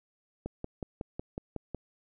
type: click train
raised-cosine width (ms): 2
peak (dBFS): -22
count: 8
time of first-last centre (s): 0.46-1.747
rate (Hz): 5.44
effects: none